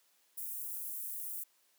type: high-pass noise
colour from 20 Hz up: white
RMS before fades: -41 dBFS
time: 0.37-1.44 s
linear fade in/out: 10 ms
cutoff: 10000 Hz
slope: 24 dB/octave
effects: white hiss -71 dBFS RMS until 1.78 s + high-pass 300 Hz 12 dB/octave